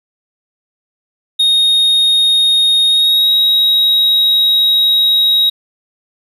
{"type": "tone with pitch glide", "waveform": "triangle", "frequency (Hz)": [3718, 3807], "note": ["A#7", "A#7"], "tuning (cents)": [-5, 36], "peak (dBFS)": -7, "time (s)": [1.39, 5.5], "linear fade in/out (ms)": 10, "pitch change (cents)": 41, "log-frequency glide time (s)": [2.87, 3.3], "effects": ["8-bit"]}